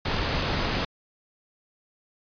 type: noise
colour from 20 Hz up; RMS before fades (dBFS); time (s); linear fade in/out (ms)
pink; -26; 0.05-0.85; 5
effects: resampled to 11025 Hz